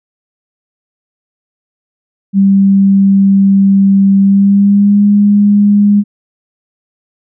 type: tone with pitch glide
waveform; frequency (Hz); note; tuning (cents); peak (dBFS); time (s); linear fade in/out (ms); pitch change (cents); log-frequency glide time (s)
sine; 196 to 204.6; G3 to G#3; 0 to -26; -4; 2.33-6.04; 50; +74; 4.2-5.05
effects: none